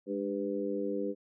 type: harmonic tone with a mistuned harmonic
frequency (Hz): 99.5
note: G2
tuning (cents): +26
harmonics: 2 / 3 / 4 / 5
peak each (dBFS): -38 / -36 / -36 / -36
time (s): 0.06-1.15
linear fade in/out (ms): 50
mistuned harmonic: 2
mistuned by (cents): +55
effects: none